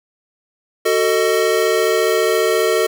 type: chord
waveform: square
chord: D# diminished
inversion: first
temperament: just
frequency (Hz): 373.4 / 448 / 622.3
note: F#4 / A4 / D#5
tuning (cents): +16 / +31 / 0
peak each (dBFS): -20 / -17 / -21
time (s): 0.85-2.87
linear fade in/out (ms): 10
effects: none